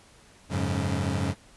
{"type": "chord", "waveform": "25% pulse", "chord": "F# suspended second", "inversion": "none", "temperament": "equal with one note detuned", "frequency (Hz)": [90.28, 103.83, 138.59], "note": ["F#2", "G#2", "C#3"], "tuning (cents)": [-42, 0, 0], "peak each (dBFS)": [-25, -27, -27], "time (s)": [0.49, 1.35], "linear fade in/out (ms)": 50, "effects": ["pink hiss -55 dBFS RMS until 1.56 s", "resampled to 24000 Hz"]}